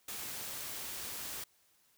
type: noise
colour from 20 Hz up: white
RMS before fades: -42 dBFS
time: 0.08-1.44 s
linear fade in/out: 5 ms
effects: white hiss -70 dBFS RMS until 1.97 s